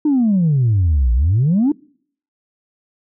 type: exponential two-way sweep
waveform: sine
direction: down then up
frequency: 311.1 to 56.2 to 311.1 Hz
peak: -10 dBFS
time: 0.05-1.72 s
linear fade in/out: 5 ms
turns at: 1.13 s
effects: noise-tail reverb RT60 0.6 s tail -26 dB re dry + tanh soft clip ceiling -9 dBFS